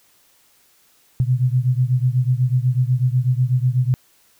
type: beating tone pair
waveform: sine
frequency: 123.47 / 131.57 Hz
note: B2 / C3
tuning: 0 / +10 cents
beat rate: 8.1 Hz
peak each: -17 / -19 dBFS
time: 1.2-3.94 s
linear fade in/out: 0 ms
effects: white hiss -57 dBFS RMS until 4.39 s